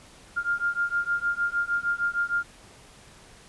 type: beating tone pair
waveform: sine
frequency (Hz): 1400 / 1406.5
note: F6 / F6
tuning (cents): +4 / +12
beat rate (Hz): 6.5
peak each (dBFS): -27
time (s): 0.36-2.44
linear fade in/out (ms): 20
effects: pink hiss -51 dBFS RMS until 3.48 s + resampled to 24000 Hz